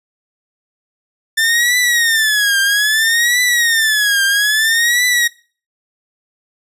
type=tone with vibrato; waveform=sawtooth; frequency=1777 Hz; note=A6; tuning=17 cents sharp; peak=-8 dBFS; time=1.37-5.28 s; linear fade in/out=10 ms; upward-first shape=triangle; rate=0.61 Hz; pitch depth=200 cents each way; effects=noise-tail reverb RT60 0.4 s tail -22 dB re dry + resampled to 32000 Hz